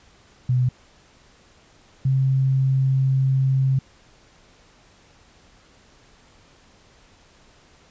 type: tone pair in turn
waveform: sine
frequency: 125.8 / 133.28 Hz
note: B2 / C3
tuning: +32 / +32 cents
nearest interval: minor second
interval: 100 cents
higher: second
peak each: -16 dBFS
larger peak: neither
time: 0.49-0.69 / 2.05-3.79 s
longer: second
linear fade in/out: 5 ms
effects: pink hiss -54 dBFS RMS until 7.9 s + resampled to 16000 Hz